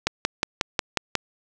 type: click train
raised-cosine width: 0.2 ms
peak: -3 dBFS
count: 7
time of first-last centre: 0.07-1.153 s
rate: 5.54 Hz
effects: none